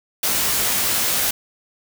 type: noise with comb filter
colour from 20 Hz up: white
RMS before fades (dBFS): -20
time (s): 0.23-1.31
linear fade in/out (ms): 5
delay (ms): 19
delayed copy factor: +0.7
effects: none